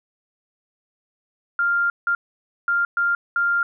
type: tone bursts at uneven times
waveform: sine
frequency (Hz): 1396.9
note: F6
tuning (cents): 0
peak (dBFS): -17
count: 5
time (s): 1.59-1.9 / 2.07-2.15 / 2.68-2.85 / 2.97-3.15 / 3.36-3.63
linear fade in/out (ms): 2
effects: none